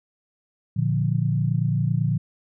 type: chord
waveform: sine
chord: Bb major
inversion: none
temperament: equal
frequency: 116.54 / 146.83 / 174.61 Hz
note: Bb2 / D3 / F3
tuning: 0 / 0 / 0 cents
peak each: -23 / -23 / -26 dBFS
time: 0.76-2.18 s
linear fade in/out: 10 ms
effects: none